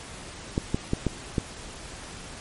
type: clicks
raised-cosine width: 3 ms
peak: -10 dBFS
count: 5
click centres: 0.579 / 0.745 / 0.934 / 1.067 / 1.382 s
effects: pink hiss -41 dBFS RMS until 2.4 s + MP3 48 kbps